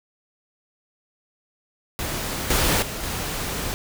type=noise with level steps; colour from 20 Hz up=pink; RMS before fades=-28 / -20 / -31 / -28 dBFS; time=1.99-3.74 s; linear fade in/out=0 ms; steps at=2.5 / 2.82 / 3.03 s; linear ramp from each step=5 ms; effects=none